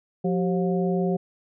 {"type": "harmonic tone with a mistuned harmonic", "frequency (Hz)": 178.7, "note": "F3", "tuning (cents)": 40, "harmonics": [1, 2, 3, 4], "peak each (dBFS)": [-23, -26, -31, -33], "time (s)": [0.24, 1.17], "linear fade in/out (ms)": 10, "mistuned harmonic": 2, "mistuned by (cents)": 130, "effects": []}